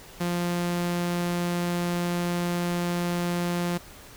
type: tone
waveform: sawtooth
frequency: 174.61 Hz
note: F3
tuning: in tune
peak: -21 dBFS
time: 0.2-3.78 s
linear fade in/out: 10 ms
effects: pink hiss -47 dBFS RMS until 4.16 s